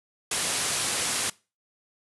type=low-pass noise; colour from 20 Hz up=white; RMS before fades=-28 dBFS; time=0.31-1.3 s; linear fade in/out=5 ms; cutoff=11000 Hz; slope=96 dB/octave; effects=noise-tail reverb RT60 0.3 s tail -22 dB re dry + high-pass 100 Hz 12 dB/octave